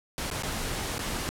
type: noise with dropouts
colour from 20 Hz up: pink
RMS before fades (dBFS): -32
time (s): 0.18-1.29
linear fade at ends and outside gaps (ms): 0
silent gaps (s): 0.301-0.313 / 0.424-0.434 / 0.982-0.992
effects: low-pass 12000 Hz 12 dB/octave